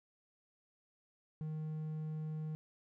triangle tone, 155.56 Hz, D#3, in tune, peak -36 dBFS, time 1.41-2.55 s, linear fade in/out 0 ms, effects none

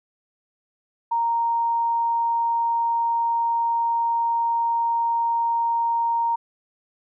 sine tone, 930 Hz, A#5, 4 cents flat, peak -19 dBFS, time 1.11-6.36 s, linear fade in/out 10 ms, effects none

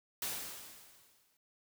white noise with exponential decay, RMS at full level -36 dBFS, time 0.22-1.37 s, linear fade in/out 2 ms, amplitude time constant 250 ms, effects none

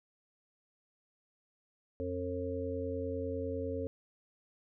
harmonic tone, 90 Hz, F#2, 47 cents flat, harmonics 1 / 3 / 5 / 6, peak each -40 / -40 / -38 / -40 dBFS, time 2-3.87 s, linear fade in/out 0 ms, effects none

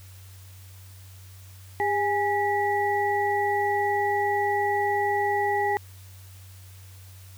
sine tone cluster, 403.6 / 825 / 1947 Hz, G#4 / G#5 / B6, -49 / -12 / -25 cents, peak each -27 / -24 / -29 dBFS, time 1.8-5.77 s, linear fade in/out 0 ms, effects added 94 Hz sine -44 dBFS peak until 7.37 s + white hiss -53 dBFS RMS until 7.37 s

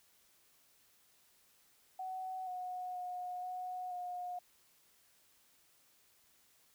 sine tone with pitch steps, 749 / 730 / 723 / 732 / 718 Hz, F#5 / F#5 / F#5 / F#5 / F5, +21 / -24 / -40 / -19 / +48 cents, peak -39 dBFS, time 1.99-4.39 s, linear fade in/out 5 ms, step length 480 ms, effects white hiss -69 dBFS RMS until 6.74 s

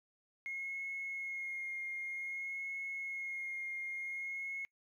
triangle tone with vibrato, 2153 Hz, C7, 49 cents sharp, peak -35 dBFS, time 0.46-4.65 s, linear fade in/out 0 ms, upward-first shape sine, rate 0.53 Hz, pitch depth 20 cents each way, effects noise-tail reverb RT60 0.1 s tail -26 dB re dry + tanh soft clip ceiling -36 dBFS

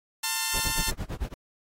5% pulse chord, F major, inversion first, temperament equal with one note detuned, 892.8 / 1046.5 / 1396.9 Hz, A5 / C6 / F6, +25 / 0 / 0 cents, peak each -16 / -22 / -22 dBFS, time 0.23-0.91 s, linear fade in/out 10 ms
brown noise with tremolo, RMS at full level -29 dBFS, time 0.54-1.34 s, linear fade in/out 0 ms, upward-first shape sine, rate 8.9 Hz, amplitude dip 100%
effects AAC 48 kbps

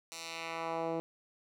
10% pulse tone with band-pass filter sweep, 164.81 Hz, E3, in tune, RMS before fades -38 dBFS, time 0.12-1 s, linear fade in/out 0 ms, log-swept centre 6800 to 380 Hz, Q 1, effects none

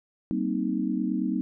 sine chord, C minor seventh, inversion second, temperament equal with one note detuned, 192.3 / 233.1 / 261.6 / 311.1 Hz, G3 / Bb3 / C4 / Eb4, -33 / 0 / 0 / 0 cents, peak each -30 dBFS, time 0.31-1.41 s, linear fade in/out 0 ms, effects none

